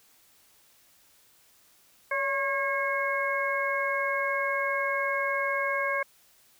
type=harmonic tone with a mistuned harmonic; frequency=543 Hz; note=C#5; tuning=36 cents flat; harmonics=1 / 2 / 3 / 4; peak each=-31 / -31 / -31 / -31 dBFS; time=2.11-6.03 s; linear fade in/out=5 ms; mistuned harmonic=1; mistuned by=+65 cents; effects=white hiss -61 dBFS RMS until 6.59 s